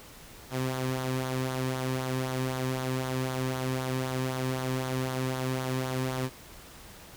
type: tone with flanger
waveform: sawtooth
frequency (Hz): 129.6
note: C3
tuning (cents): -16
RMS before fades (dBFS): -31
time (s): 0.5-6.3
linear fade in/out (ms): 50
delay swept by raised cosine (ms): 0.38 to 1.48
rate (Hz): 3.9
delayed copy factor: -0.5
effects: pink hiss -49 dBFS RMS until 7.16 s